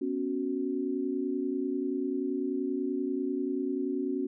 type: chord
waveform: sine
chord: B suspended second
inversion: none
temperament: equal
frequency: 246.9 / 277.2 / 370 Hz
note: B3 / C#4 / F#4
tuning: 0 / 0 / 0 cents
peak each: -35 / -31 / -33 dBFS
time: 0.01-4.27 s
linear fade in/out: 10 ms
effects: none